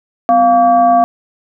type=tone with frequency modulation; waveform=sine; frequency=698.5 Hz; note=F5; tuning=in tune; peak=-6 dBFS; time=0.29-1.04 s; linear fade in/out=0 ms; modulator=446 Hz; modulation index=0.58; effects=none